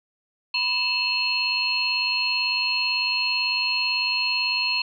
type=tone cluster; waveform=sine; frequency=997 / 2561 / 2659 / 2981 / 4255 Hz; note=B5 / D#7 / E7 / F#7 / C8; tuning=+16 / +49 / +14 / +12 / +28 cents; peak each=-33 / -32 / -25 / -33 / -24 dBFS; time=0.54-4.82 s; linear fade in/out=5 ms; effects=none